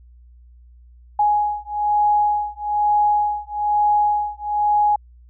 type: beating tone pair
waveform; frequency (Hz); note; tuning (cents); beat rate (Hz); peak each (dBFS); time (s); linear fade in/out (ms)
sine; 833 / 834.1; G#5 / G#5; +5 / +7; 1.1; -19; 1.19-4.96; 5
effects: added 60 Hz sine -44 dBFS peak until 5.29 s